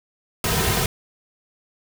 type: noise with comb filter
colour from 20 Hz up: pink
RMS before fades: -21 dBFS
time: 0.44-0.86 s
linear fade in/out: 2 ms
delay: 3.5 ms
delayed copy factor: -0.8
effects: none

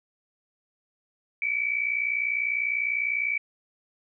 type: tone pair together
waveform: sine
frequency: 2267 / 2327 Hz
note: C#7 / D7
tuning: +38 / -17 cents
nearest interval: unison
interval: 45 cents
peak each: -27 dBFS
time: 1.42-3.38 s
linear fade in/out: 2 ms
effects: none

